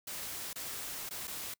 white noise with dropouts, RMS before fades -41 dBFS, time 0.07-1.54 s, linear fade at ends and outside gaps 5 ms, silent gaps 0.531-0.557 / 1.092-1.108 / 1.273-1.277 s, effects noise-tail reverb RT60 0.1 s tail -26 dB re dry

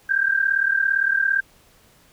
sine tone pair together, 1568 / 1605.6 Hz, G6 / G6, 0 / +41 cents, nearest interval unison, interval 41 cents, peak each -20 dBFS, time 0.09-1.41 s, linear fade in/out 10 ms, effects pink hiss -55 dBFS RMS until 2.12 s

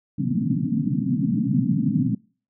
white band-pass noise, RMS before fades -22 dBFS, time 0.18-2.15 s, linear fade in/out 5 ms, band 120 to 280 Hz, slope 96 dB/octave, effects noise-tail reverb RT60 0.4 s tail -25 dB re dry

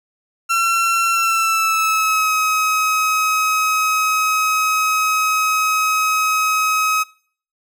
30% pulse tone with pitch glide, 1355 to 1271.6 Hz, E6 to D#6, +47 to +37 cents, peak -12 dBFS, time 0.49-7.04 s, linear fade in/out 20 ms, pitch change -110 cents, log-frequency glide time 1.13-2.32 s, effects noise-tail reverb RT60 0.5 s tail -22 dB re dry

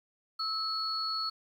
sine tone pair together, 1301 / 4376 Hz, E6 / C#8, -23 / -23 cents, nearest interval octave + major sixth, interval 2100 cents, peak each -35 / -32 dBFS, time 0.39-1.3 s, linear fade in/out 10 ms, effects 10-bit

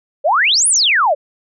sine exponential two-way sweep, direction up then down, 531 to 10548 to 531 Hz, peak -10 dBFS, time 0.24-1.15 s, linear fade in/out 20 ms, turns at 0.68 s, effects none

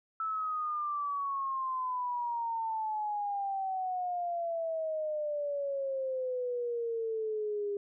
sine exponential sweep, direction down, 1318.5 to 402.8 Hz, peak -31 dBFS, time 0.2-7.77 s, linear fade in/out 2 ms, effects none

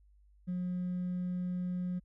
triangle tone with hard clipping, 180 Hz, F#3, 47 cents flat, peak -32 dBFS, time 0.47-2 s, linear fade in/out 20 ms, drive 2 dB, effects added 50 Hz sine -60 dBFS peak until 2.04 s

